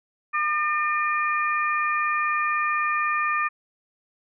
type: harmonic tone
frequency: 603 Hz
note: D5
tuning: 46 cents sharp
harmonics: 2 / 3 / 4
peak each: -23 / -27 / -29 dBFS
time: 0.33-3.49 s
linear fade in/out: 20 ms
effects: none